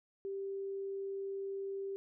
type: tone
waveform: sine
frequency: 392 Hz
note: G4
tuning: in tune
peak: -37 dBFS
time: 0.25-1.96 s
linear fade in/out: 0 ms
effects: none